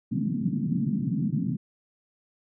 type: band-pass noise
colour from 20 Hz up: white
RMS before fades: -27 dBFS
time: 0.11-1.57 s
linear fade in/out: 10 ms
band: 130 to 250 Hz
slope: 48 dB/octave
effects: none